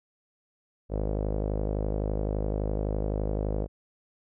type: tone with low-pass filter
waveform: sawtooth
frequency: 51.8 Hz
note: G#1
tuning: 4 cents flat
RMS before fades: -29 dBFS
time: 0.89-3.68 s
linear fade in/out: 50 ms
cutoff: 540 Hz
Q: 2.8
effects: none